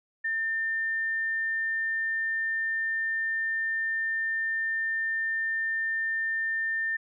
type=tone; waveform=sine; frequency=1800 Hz; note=A6; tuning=39 cents sharp; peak=-26 dBFS; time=0.24-6.97 s; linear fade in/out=10 ms; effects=none